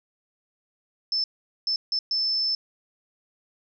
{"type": "tone bursts at uneven times", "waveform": "sine", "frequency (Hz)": 5274, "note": "E8", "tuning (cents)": 0, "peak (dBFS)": -22, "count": 4, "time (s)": [[1.12, 1.24], [1.67, 1.76], [1.92, 1.99], [2.11, 2.55]], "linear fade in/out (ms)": 2, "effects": []}